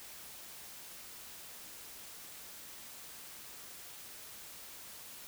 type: silence
effects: white hiss -50 dBFS RMS until 5.27 s